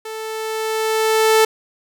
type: tone with level ramp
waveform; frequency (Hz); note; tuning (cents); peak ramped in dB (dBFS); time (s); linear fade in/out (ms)
sawtooth; 440; A4; 0; -24 to -6; 0.05-1.45; 5
effects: none